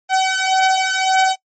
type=beating tone pair; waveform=sawtooth; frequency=758 / 759.8 Hz; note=F#5 / F#5; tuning=+42 / +46 cents; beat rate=1.8 Hz; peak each=-13 dBFS; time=0.09-1.36 s; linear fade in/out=50 ms; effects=noise-tail reverb RT60 0.1 s tail -22 dB re dry + MP3 32 kbps